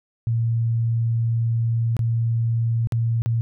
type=tone with dropouts; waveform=sine; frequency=115.3 Hz; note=A#2; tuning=19 cents flat; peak=-18 dBFS; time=0.27-3.41 s; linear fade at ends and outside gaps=0 ms; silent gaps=1.967-1.992 / 2.872-2.922 / 3.22-3.26 s; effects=none